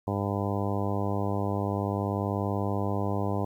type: harmonic tone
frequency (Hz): 100.5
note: G2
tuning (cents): +44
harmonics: 1 / 2 / 3 / 4 / 5 / 6 / 7 / 8 / 9 / 10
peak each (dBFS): -30 / -33 / -35 / -36 / -37 / -38 / -38 / -39 / -40 / -40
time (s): 0.07-3.45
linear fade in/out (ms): 5
effects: 10-bit